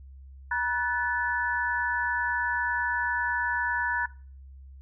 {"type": "tone cluster", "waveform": "sine", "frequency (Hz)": [959, 1489, 1737], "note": ["A#5", "F#6", "A6"], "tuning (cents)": [49, 11, -23], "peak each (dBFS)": -29, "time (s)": [0.51, 4.06], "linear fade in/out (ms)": 5, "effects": ["noise-tail reverb RT60 0.4 s tail -19 dB re dry", "added 67 Hz sine -44 dBFS peak until 4.81 s"]}